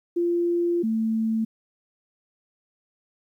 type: tone pair in turn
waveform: sine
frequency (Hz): 345.4 / 222.5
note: F4 / A3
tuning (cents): -19 / +20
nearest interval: minor sixth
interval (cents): 761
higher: first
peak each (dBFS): -20 / -21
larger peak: first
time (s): 0.16-0.83 / 0.83-1.45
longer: first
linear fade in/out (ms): 10
effects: 10-bit